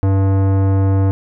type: tone with tanh clipping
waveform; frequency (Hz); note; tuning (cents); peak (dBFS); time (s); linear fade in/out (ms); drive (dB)
sine; 96.9; G2; -20; -13; 0.03-1.11; 0; 18
effects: none